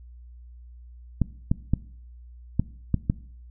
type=clicks; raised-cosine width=5 ms; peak=-8 dBFS; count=6; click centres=1.217 / 1.515 / 1.736 / 2.596 / 2.943 / 3.099 s; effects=noise-tail reverb RT60 0.6 s tail -20 dB re dry + added 60 Hz sine -43 dBFS peak until 3.5 s